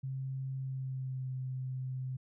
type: tone with pitch glide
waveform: sine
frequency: 133.1 to 129.68 Hz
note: C3 to C3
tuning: +30 to -15 cents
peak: -35 dBFS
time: 0.03-2.17 s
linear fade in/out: 10 ms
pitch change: -45 cents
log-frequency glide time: 0.56-1.31 s
effects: none